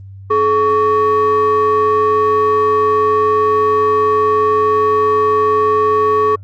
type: ring-modulated tone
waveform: triangle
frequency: 349.2 Hz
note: F4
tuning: in tune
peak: -5 dBFS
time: 0.3-6.36 s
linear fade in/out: 10 ms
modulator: 776 Hz
effects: added 97 Hz sine -31 dBFS peak until 6.43 s + Opus 24 kbps